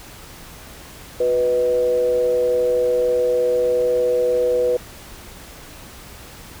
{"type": "tone with frequency modulation", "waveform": "sine", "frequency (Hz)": 493.9, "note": "B4", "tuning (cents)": 0, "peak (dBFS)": -15, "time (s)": [1.2, 4.77], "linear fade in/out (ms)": 5, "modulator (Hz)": 132, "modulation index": 0.48, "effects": ["added 60 Hz sine -48 dBFS peak until 6.6 s", "pink hiss -40 dBFS RMS until 6.6 s"]}